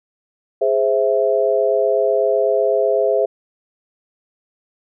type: chord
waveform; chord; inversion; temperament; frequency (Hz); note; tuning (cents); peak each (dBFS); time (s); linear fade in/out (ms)
sine; Ab augmented; none; equal; 415.3 / 523.3 / 659.3; Ab4 / C5 / E5; 0 / 0 / 0; -18; 0.61-3.26; 10
effects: none